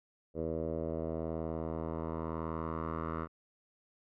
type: tone with low-pass filter sweep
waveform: 10% pulse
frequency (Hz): 80.9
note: E2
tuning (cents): -32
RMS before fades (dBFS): -37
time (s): 0.34-3.28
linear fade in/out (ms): 50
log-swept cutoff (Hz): 520 to 1300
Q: 3.1
effects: none